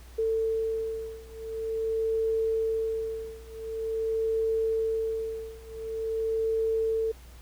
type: beating tone pair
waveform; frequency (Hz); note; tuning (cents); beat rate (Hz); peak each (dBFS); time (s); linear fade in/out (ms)
sine; 446.2 / 446.66; A4 / A4; +24 / +26; 0.46; -30 / -29; 0.18-7.12; 10
effects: added 60 Hz sine -46 dBFS peak until 7.41 s + pink hiss -55 dBFS RMS until 7.41 s